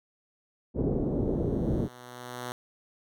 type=low-pass noise; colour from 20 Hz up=white; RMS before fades=-28 dBFS; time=0.74-1.89 s; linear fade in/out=50 ms; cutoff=420 Hz; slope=24 dB/octave
type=tone with exponential growth; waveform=5% pulse; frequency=123.47 Hz; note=B2; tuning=in tune; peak=-22 dBFS; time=0.81-2.52 s; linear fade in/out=0 ms; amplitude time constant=370 ms
effects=none